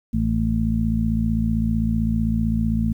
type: harmonic tone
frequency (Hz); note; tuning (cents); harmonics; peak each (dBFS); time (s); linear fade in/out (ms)
55.6; A1; +19; 1 / 2 / 3 / 4; -24 / -25 / -27 / -21; 0.13-2.93; 10
effects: 9-bit